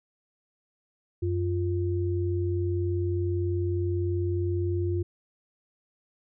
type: tone pair together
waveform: sine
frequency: 92.5 / 349.2 Hz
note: F#2 / F4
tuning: 0 / 0 cents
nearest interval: octave + major seventh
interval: 2300 cents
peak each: -26 / -29 dBFS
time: 1.22-5.03 s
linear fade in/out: 10 ms
effects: none